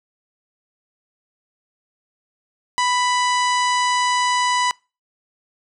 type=harmonic tone with a mistuned harmonic; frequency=990 Hz; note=B5; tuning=4 cents sharp; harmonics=1 / 2 / 3 / 4 / 5 / 6 / 7 / 8 / 9; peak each=-18 / -24 / -28 / -30 / -32 / -34 / -35 / -36 / -37 dBFS; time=2.78-4.71 s; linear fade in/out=0 ms; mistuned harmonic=7; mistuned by=-18 cents; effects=noise-tail reverb RT60 0.3 s tail -25 dB re dry